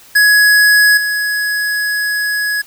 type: tone with level steps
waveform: square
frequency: 1677 Hz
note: G#6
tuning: 16 cents sharp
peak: -7 / -15 dBFS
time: 0.15-2.62 s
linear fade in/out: 10 ms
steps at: 0.97 s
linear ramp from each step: 5 ms
effects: white hiss -42 dBFS RMS until 2.66 s